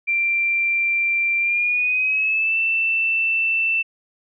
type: tone with pitch glide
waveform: sine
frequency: 2362 to 2667 Hz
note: D7 to E7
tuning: +9 to +20 cents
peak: -17 dBFS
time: 0.07-3.83 s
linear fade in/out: 20 ms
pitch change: +211 cents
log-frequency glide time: 1.38-2.58 s
effects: none